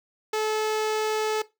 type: tone with notch filter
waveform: sawtooth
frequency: 432.5 Hz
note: A4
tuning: 30 cents flat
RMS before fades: -26 dBFS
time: 0.33-1.42 s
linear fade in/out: 5 ms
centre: 11000 Hz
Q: 1.3
effects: noise-tail reverb RT60 0.2 s tail -17 dB re dry